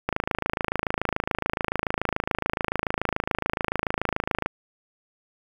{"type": "click train", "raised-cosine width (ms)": 0.5, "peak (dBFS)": -8, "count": 119, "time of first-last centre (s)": [0.09, 4.46], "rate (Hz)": 27, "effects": ["7-bit"]}